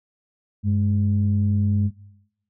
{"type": "tone pair together", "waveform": "sine", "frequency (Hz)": [98.3, 208.3], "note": ["G2", "G#3"], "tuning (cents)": [5, 5], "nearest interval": "octave + minor second", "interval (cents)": 1300, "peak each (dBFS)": [-18, -22], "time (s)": [0.63, 1.91], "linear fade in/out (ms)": 50, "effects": ["noise-tail reverb RT60 0.9 s tail -20 dB re dry", "tanh soft clip ceiling -10 dBFS"]}